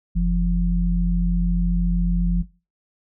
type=tone pair together; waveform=sine; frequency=45.98 / 173.6 Hz; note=F#1 / F3; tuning=-10 / -10 cents; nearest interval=octave + major seventh; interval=2300 cents; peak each=-18 / -21 dBFS; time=0.15-2.43 s; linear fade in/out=20 ms; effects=noise-tail reverb RT60 0.3 s tail -18 dB re dry